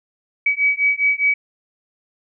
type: beating tone pair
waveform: sine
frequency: 2273 / 2277.9 Hz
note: C#7 / C#7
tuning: +43 / +47 cents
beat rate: 4.9 Hz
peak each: -18 dBFS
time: 0.46-1.34 s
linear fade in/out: 5 ms
effects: none